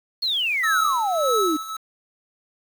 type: exponential sweep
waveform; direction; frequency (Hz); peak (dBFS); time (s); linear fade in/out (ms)
sine; down; 4401 to 292.8; -20; 0.22-1.57; 10
type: tone with tremolo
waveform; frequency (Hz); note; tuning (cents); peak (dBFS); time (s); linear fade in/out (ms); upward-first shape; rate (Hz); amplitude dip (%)
square; 1301; E6; -23; -20; 0.63-1.77; 10; sine; 1.7; 75
effects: 7-bit